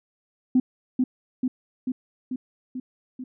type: tone with echo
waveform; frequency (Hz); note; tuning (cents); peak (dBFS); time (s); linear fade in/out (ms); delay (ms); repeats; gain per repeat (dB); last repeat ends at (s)
sine; 254.8; C4; -46; -14; 0.55-0.6; 5; 440; 6; -3; 3.24
effects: tanh soft clip ceiling -10 dBFS